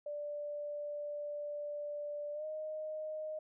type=tone with pitch glide; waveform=sine; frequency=587.3 to 619.4 Hz; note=D5 to D#5; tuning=0 to -8 cents; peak=-38 dBFS; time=0.06-3.39 s; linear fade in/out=5 ms; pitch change=+92 cents; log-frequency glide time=2.33-2.45 s; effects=none